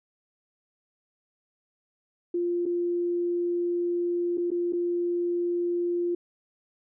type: tone with dropouts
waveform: sine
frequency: 348.6 Hz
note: F4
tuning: 3 cents flat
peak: -24 dBFS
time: 2.34-6.15 s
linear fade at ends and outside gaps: 5 ms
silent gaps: 2.656-2.661 / 4.374-4.379 / 4.505-4.515 / 4.725-4.732 s
effects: none